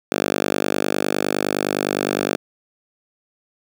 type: tone with high-pass filter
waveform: 5% pulse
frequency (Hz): 49.77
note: G1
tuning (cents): +27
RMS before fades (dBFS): -22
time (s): 0.12-2.36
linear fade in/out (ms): 0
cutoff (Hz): 270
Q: 0.98
effects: none